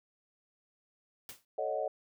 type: noise with exponential decay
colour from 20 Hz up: white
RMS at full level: -42 dBFS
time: 1.29-1.45 s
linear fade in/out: 1 ms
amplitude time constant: 34 ms
type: chord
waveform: sine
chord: D# half-diminished seventh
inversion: second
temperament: equal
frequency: 440 / 554.4 / 622.3 / 740 Hz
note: A4 / C#5 / D#5 / F#5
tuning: 0 / 0 / 0 / 0 cents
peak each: -39 / -36 / -35 / -38 dBFS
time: 1.58-1.88 s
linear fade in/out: 5 ms
effects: none